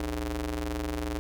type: ring-modulated tone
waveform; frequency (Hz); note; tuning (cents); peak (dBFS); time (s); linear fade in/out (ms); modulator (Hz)
sawtooth; 116.54; A#2; 0; -23; 0-1.19; 0; 186
effects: none